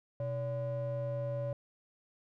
triangle ring-modulated tone, 222.5 Hz, A3, 20 cents sharp, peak -28 dBFS, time 0.2-1.53 s, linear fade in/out 2 ms, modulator 348 Hz, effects none

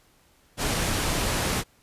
pink low-pass noise, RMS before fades -26 dBFS, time 0.57-1.64 s, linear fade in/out 50 ms, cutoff 12000 Hz, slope 24 dB/octave, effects pink hiss -61 dBFS RMS until 1.82 s + resampled to 32000 Hz

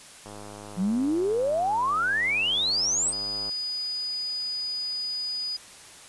click train, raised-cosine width 1 ms, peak -28 dBFS, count 334, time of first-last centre 0.26-3.493 s, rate 103 Hz
sine exponential sweep, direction up, 172.6 to 8800 Hz, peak -22 dBFS, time 0.76-3.14 s, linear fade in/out 50 ms
sine tone, 4950 Hz, D#8, 10 cents flat, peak -28 dBFS, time 3.12-5.57 s, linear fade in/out 10 ms
effects white hiss -47 dBFS RMS until 6.08 s + resampled to 24000 Hz

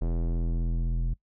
square tone with low-pass filter sweep, 42 Hz, E1, 33 cents sharp, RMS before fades -27 dBFS, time 0.01-1.14 s, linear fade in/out 10 ms, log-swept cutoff 540 to 140 Hz, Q 0.92, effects noise-tail reverb RT60 0.1 s tail -20 dB re dry

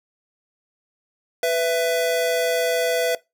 square tone pair together, 497.5 / 664.1 Hz, B4 / E5, +13 / +13 cents, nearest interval perfect fourth, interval 500 cents, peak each -22 dBFS, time 1.43-3.15 s, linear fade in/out 2 ms, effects noise-tail reverb RT60 0.2 s tail -20 dB re dry

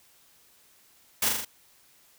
white noise with echo, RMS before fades -25 dBFS, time 1.22-1.29 s, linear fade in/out 5 ms, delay 40 ms, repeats 4, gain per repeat -3 dB, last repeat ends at 1.45 s, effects white hiss -60 dBFS RMS until 2.18 s

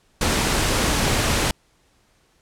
pink noise, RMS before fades -20 dBFS, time 0.21-1.51 s, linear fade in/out 2 ms, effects pink hiss -61 dBFS RMS until 2.41 s + low-pass 10000 Hz 12 dB/octave

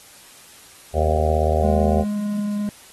harmonic tone, 77.78 Hz, D#2, in tune, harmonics 1 / 2 / 3 / 5 / 6 / 7 / 8 / 9 / 10, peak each -19 / -31 / -31 / -26 / -28 / -25 / -25 / -24 / -31 dBFS, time 0.93-2.05 s, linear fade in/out 50 ms
triangle tone with pitch glide, 208 to 206.7 Hz, G#3 to G#3, +3 to -8 cents, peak -19 dBFS, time 1.63-2.69 s, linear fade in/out 0 ms, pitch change -11 cents, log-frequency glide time 2.02-2.45 s
effects white hiss -46 dBFS RMS until 2.92 s + AAC 32 kbps

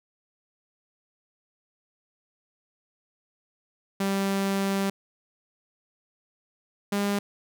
sawtooth tone pair in turn, 196 / 202 Hz, G3 / G#3, 0 / -48 cents, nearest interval minor second, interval 52 cents, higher second, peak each -20 dBFS, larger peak neither, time 4-4.9 / 6.92-7.19 s, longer first, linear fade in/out 5 ms, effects none

